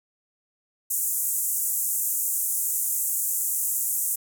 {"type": "band-pass noise", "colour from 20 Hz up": "white", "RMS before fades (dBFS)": -26, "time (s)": [0.9, 4.16], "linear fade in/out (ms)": 10, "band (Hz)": [6900, 16000], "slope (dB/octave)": 48, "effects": []}